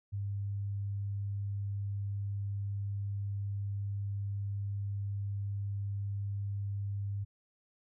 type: tone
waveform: sine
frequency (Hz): 100.3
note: G2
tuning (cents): +40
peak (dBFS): -33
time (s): 0.12-7.25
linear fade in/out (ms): 20
effects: none

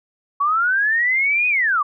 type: linear two-way sweep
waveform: sine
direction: up then down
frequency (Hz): 1108.7 to 2507 to 1108.7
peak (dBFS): -15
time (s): 0.4-1.83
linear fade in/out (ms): 10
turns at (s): 1.48
effects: none

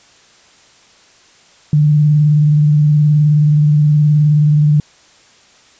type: tone with vibrato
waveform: sine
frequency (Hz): 149.5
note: D3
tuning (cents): +31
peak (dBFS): -7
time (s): 1.73-4.8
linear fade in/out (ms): 2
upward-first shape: sine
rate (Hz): 19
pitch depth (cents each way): 35
effects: white hiss -47 dBFS RMS until 5.79 s + resampled to 16000 Hz

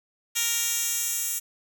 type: tone with high-pass filter sweep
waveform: 10% pulse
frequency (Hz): 466.2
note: A#4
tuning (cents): 0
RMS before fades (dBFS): -27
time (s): 0.35-1.4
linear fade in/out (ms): 20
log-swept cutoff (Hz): 4200 to 8600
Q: 0.91
effects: none

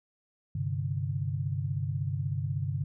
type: chord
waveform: sine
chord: G suspended fourth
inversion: none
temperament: just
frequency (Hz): 98 / 130.67 / 147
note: G2 / C3 / D3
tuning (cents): 0 / -2 / +2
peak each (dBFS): -33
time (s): 0.55-2.84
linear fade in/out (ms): 5
effects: none

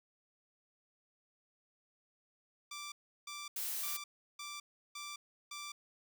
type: tone bursts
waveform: 10% pulse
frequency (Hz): 1173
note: D6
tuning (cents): -2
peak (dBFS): -35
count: 6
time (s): 2.71-5.72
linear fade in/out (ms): 5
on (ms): 210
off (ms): 350
type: noise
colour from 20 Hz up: blue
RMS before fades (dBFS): -39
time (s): 3.56-3.97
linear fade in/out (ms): 5
effects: none

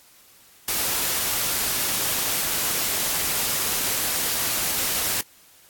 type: noise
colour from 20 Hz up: white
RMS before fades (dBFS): -24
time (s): 0.68-5.21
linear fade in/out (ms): 2
effects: white hiss -53 dBFS RMS until 5.69 s + AAC 64 kbps

